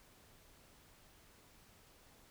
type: silence
effects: pink hiss -64 dBFS RMS until 2.3 s